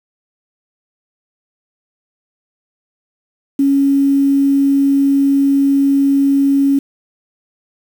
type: tone with quantisation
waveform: sine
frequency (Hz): 277.2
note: C#4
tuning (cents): 0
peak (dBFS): -9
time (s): 3.59-6.79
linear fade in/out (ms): 5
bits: 6
effects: none